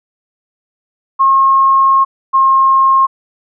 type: tone pair in turn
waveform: sine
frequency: 1079 / 1070.9 Hz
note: C#6 / C6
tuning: -47 / +40 cents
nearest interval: unison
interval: 13 cents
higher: first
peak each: -6 dBFS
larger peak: neither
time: 1.19-2.05 / 2.33-3.07 s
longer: first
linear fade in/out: 20 ms
effects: none